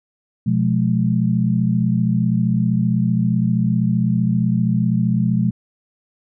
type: tone cluster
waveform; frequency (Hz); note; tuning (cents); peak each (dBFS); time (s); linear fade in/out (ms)
sine; 124.2 / 176.9 / 212.3; B2 / F3 / G#3; +10 / +23 / +38; -19; 0.46-5.51; 10
effects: none